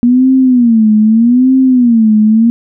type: tone with vibrato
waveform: sine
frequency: 237 Hz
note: A#3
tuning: 29 cents sharp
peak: -4 dBFS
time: 0.03-2.5 s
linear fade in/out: 0 ms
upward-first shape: sine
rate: 0.81 Hz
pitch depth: 180 cents each way
effects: none